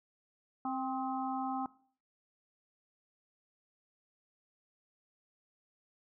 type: harmonic tone with a mistuned harmonic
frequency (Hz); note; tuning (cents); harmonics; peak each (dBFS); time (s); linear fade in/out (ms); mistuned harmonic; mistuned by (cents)
263; C4; +9; 1 / 3 / 4 / 5; -37 / -36 / -43 / -43; 0.65-1.66; 2; 5; -52
effects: noise-tail reverb RT60 0.5 s tail -20 dB re dry